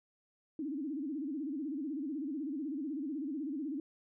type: tone with vibrato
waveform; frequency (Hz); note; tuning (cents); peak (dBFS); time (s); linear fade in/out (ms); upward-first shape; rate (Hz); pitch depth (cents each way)
sine; 290.1; D4; -21; -35; 0.59-3.8; 2; sine; 16; 190
effects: none